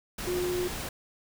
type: tone in noise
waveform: sine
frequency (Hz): 358.9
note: F4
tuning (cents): +47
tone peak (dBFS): -27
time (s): 0.27-0.68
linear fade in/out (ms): 5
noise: pink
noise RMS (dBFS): -36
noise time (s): 0.18-0.89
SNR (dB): +6
effects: none